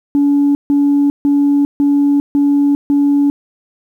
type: tone bursts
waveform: sine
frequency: 285 Hz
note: C#4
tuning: 48 cents sharp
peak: -7 dBFS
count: 6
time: 0.15-3.3 s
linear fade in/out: 0 ms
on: 400 ms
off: 150 ms
effects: tanh soft clip ceiling -6 dBFS + 8-bit